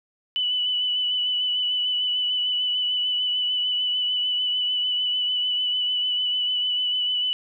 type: tone with vibrato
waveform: sine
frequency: 2979 Hz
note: F#7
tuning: 11 cents sharp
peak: -21 dBFS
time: 0.36-7.33 s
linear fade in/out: 0 ms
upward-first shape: sine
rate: 6.7 Hz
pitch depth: 21 cents each way
effects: none